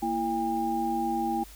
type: tone cluster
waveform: sine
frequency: 232.2 / 331.6 / 804 Hz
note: A#3 / E4 / G5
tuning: -7 / +10 / +44 cents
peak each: -32 / -31 / -28 dBFS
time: 0.02-1.44 s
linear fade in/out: 10 ms
effects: added 50 Hz sine -48 dBFS peak until 1.55 s + white hiss -51 dBFS RMS until 1.55 s